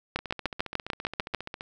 two click trains, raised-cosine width 0.3 ms, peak -20 / -10 dBFS, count 22 / 9, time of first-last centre 0.19-1.609 / 0.16-1.347 s, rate 14.8 / 6.74 Hz, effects none

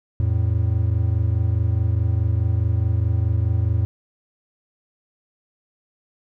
triangle tone pair together, 85.24 / 110 Hz, F2 / A2, -41 / 0 cents, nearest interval major third, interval 441 cents, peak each -18 dBFS, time 0.2-3.85 s, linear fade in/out 0 ms, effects none

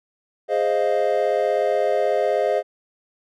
triangle chord, F minor seventh, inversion first, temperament equal, 415.3 / 523.3 / 622.3 / 698.5 Hz, Ab4 / C5 / Eb5 / F5, 0 / 0 / 0 / 0 cents, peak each -22 / -21 / -20 / -23 dBFS, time 0.48-2.63 s, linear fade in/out 50 ms, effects none

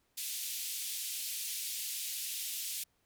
white band-pass noise, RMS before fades -39 dBFS, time 0.17-2.84 s, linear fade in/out 10 ms, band 2600 to 15000 Hz, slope 24 dB/octave, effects pink hiss -75 dBFS RMS until 3.05 s

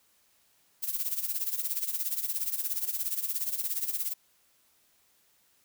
violet noise with tremolo, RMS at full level -29 dBFS, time 0.82-4.14 s, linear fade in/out 20 ms, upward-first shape sine, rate 17 Hz, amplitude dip 75%, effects white hiss -67 dBFS RMS until 5.64 s

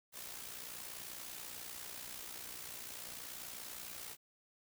white noise with amplitude modulation, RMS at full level -45 dBFS, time 0.12-4.17 s, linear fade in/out 50 ms, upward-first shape sine, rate 60.4 Hz, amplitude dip 55%, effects none

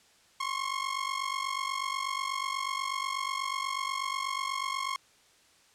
sawtooth ring-modulated tone, 1079 Hz, C#6, 47 cents flat, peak -24 dBFS, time 0.4-4.96 s, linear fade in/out 0 ms, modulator 24.1 Hz, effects white hiss -62 dBFS RMS until 5.74 s + low-pass 8000 Hz 12 dB/octave

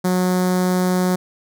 sawtooth tone with notch filter, 182.5 Hz, F#3, 24 cents flat, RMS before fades -18 dBFS, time 0.04-1.16 s, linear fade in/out 10 ms, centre 2700 Hz, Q 0.96, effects none

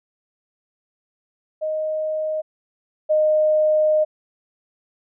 sine tone pair in turn, 622.3 / 616.2 Hz, D#5 / D#5, 0 / -17 cents, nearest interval unison, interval 17 cents, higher first, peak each -21 / -14 dBFS, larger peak second, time 1.61-2.42 / 3.09-4.05 s, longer second, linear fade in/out 20 ms, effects none

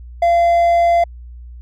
sine tone with hard clipping, 686 Hz, F5, 31 cents flat, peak -11 dBFS, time 0.22-1.04 s, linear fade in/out 5 ms, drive 3 dB, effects added 60 Hz sine -32 dBFS peak until 1.61 s

